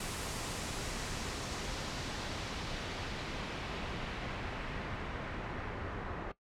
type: noise with low-pass filter sweep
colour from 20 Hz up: pink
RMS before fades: -40 dBFS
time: 0-6.32 s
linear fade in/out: 5 ms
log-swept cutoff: 10000 to 1500 Hz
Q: 1
effects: noise-tail reverb RT60 0.1 s tail -17 dB re dry